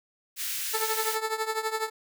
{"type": "high-pass noise", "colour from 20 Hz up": "white", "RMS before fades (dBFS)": -32, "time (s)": [0.36, 1.18], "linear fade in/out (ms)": 50, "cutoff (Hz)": 1600, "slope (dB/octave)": 24}
{"type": "tone with tremolo", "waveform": "15% pulse", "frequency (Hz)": 440, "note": "A4", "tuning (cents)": 0, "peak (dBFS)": -18, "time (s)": [0.73, 1.9], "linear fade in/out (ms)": 20, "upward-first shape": "triangle", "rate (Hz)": 12, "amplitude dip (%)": 85}
{"effects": []}